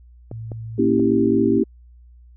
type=tone; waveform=sine; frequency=112.5 Hz; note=A2; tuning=39 cents sharp; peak=-29 dBFS; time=0.31-1.6 s; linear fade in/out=20 ms
type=clicks; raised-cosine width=2 ms; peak=-20 dBFS; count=3; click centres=0.314 / 0.518 / 0.997 s
type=chord; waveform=sine; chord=A# diminished seventh; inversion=none; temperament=equal with one note detuned; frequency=233.1 / 277.2 / 327.2 / 392 Hz; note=A#3 / C#4 / E4 / G4; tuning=0 / 0 / -13 / 0 cents; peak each=-20 dBFS; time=0.78-1.64 s; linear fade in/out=10 ms
effects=added 60 Hz sine -44 dBFS peak until 2.36 s